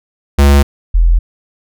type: tone pair in turn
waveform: square / sine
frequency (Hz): 70.5 / 41.92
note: C#2 / E1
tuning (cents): +30 / +30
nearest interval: major sixth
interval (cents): 900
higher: first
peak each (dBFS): -5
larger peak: neither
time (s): 0.38-0.63 / 0.94-1.19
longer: neither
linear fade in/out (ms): 10
effects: none